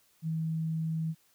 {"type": "tone", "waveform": "sine", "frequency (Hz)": 160.8, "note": "E3", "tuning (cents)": -43, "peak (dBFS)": -29, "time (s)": [0.22, 1.15], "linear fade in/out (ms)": 50, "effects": ["white hiss -67 dBFS RMS until 1.34 s"]}